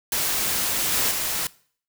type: noise with level steps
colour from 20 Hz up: white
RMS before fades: -24 / -22 / -26 dBFS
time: 0.12-1.47 s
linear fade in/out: 2 ms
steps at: 0.92 / 1.11 s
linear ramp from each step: 2 ms
effects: noise-tail reverb RT60 0.5 s tail -21 dB re dry